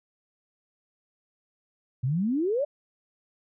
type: exponential sweep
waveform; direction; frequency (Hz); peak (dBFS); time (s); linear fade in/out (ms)
sine; up; 118.9 to 609; -23; 2.03-2.65; 10
effects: none